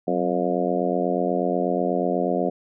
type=harmonic tone with a mistuned harmonic; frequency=88.2 Hz; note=F2; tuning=18 cents sharp; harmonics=2 / 3 / 4 / 5 / 6 / 7 / 8; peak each=-28 / -28 / -28 / -28 / -28 / -28 / -28 dBFS; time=0.07-2.5 s; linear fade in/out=10 ms; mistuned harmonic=2; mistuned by=+77 cents; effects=none